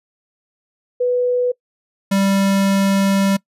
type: tone pair in turn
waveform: sine / square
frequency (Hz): 493.9 / 196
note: B4 / G3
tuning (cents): 0 / 0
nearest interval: octave + major third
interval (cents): 1600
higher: first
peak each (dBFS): -14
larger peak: neither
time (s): 1-1.52 / 2.11-3.37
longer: second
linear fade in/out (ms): 10
effects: noise-tail reverb RT60 0.1 s tail -23 dB re dry + resampled to 32000 Hz